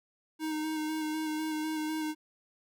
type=tone with vibrato; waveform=square; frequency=311.1 Hz; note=D#4; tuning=in tune; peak=-32 dBFS; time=0.39-2.15 s; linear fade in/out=50 ms; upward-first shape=square; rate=4 Hz; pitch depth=17 cents each way; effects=none